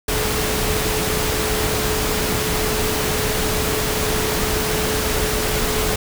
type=tone in noise; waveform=sine; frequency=430 Hz; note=A4; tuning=40 cents flat; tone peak=-25 dBFS; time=0.08-5.96 s; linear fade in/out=5 ms; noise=pink; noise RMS=-21 dBFS; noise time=0.08-5.96 s; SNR=-7 dB; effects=none